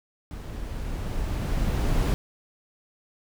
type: noise with level ramp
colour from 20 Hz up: brown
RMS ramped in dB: -36 to -21 dBFS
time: 0.31-2.14 s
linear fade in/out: 0 ms
effects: none